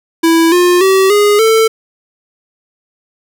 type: tone with pitch steps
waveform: square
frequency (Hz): 329.6 / 355.3 / 383 / 412.9 / 445.1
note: E4 / F4 / G4 / G#4 / A4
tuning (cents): 0 / +30 / -40 / -10 / +20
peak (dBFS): -7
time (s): 0.23-1.68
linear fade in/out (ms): 10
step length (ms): 290
effects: none